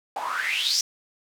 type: noise with band-pass filter sweep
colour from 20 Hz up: white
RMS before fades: -26 dBFS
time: 0.16-0.81 s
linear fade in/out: 2 ms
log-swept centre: 740 to 5900 Hz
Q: 8.3
effects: none